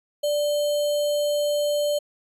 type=tone with sample-and-hold; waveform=sine; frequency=587.3 Hz; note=D5; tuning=in tune; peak=-20 dBFS; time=0.23-1.99 s; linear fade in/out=10 ms; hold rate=3675 Hz; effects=resampled to 32000 Hz